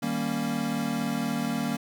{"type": "chord", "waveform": "square", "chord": "Eb dominant seventh", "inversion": "none", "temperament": "equal", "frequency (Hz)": [155.56, 196, 233.1, 277.2], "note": ["Eb3", "G3", "Bb3", "Db4"], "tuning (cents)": [0, 0, 0, 0], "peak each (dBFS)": [-36, -34, -30, -34], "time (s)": [0.02, 1.77], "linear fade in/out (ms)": 10, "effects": ["9-bit"]}